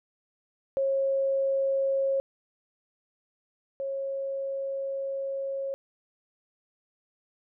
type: tone pair in turn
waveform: sine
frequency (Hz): 543 / 545.3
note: C#5 / C#5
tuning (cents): -36 / -29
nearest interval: unison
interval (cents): 7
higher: second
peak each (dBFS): -23 / -29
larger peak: first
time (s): 0.77-2.2 / 3.8-5.74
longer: second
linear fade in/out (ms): 0
effects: none